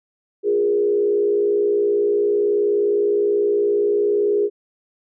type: tone with frequency modulation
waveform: sine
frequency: 411.4 Hz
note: G#4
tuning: 16 cents flat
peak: -15 dBFS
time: 0.43-4.5 s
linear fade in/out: 50 ms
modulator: 59.4 Hz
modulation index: 0.67
effects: none